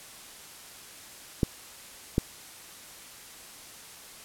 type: clicks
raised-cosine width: 3 ms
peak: -9 dBFS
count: 2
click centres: 1.432 / 2.181 s
effects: white hiss -47 dBFS RMS until 4.24 s + low-pass 12000 Hz 12 dB/octave